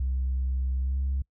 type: tone with pitch glide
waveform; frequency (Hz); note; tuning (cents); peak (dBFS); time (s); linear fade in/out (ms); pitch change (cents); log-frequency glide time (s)
sine; 64.9 to 67.27; C2 to C2; -13 to +49; -23; 0-1.22; 5; +62; 0.8-0.98
effects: noise-tail reverb RT60 0.1 s tail -26 dB re dry + tanh soft clip ceiling -22 dBFS